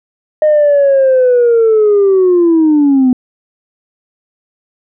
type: linear sweep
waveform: sine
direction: down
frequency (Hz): 617 to 248.4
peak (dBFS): -4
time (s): 0.42-3.13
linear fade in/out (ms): 2
effects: tanh soft clip ceiling -3 dBFS